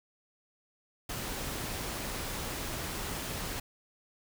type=noise; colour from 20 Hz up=pink; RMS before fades=-37 dBFS; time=1.09-3.6 s; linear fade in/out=5 ms; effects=none